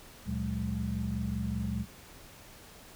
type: tone cluster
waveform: sine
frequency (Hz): 73.1 / 118.8 / 184.2 / 209.2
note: D2 / A#2 / F#3 / G#3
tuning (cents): -7 / +33 / -7 / +13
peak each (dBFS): -36 / -36 / -37 / -35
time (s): 0.25-1.86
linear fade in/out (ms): 50
effects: pink hiss -52 dBFS RMS until 2.95 s